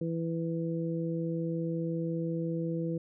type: harmonic tone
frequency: 165.5 Hz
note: E3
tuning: 7 cents sharp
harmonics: 1 / 2 / 3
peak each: -32 / -35 / -37 dBFS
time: 0.01-2.98 s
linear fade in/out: 5 ms
effects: none